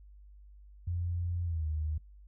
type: tone with pitch glide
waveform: sine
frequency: 87.1 to 77.15 Hz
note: F2 to D#2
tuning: -4 to -14 cents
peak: -31 dBFS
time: 0.87-1.98 s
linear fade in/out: 5 ms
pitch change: -210 cents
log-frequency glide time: 1.44-1.66 s
effects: noise-tail reverb RT60 0.1 s tail -18 dB re dry + added 50 Hz sine -51 dBFS peak until 2.27 s